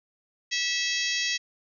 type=harmonic tone with a mistuned harmonic; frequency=652 Hz; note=E5; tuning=19 cents flat; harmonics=3 / 4 / 5 / 6 / 7 / 8 / 9 / 10; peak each=-31 / -32 / -33 / -34 / -34 / -35 / -36 / -36 dBFS; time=0.51-1.38 s; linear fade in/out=20 ms; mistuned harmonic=9; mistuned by=-33 cents; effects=none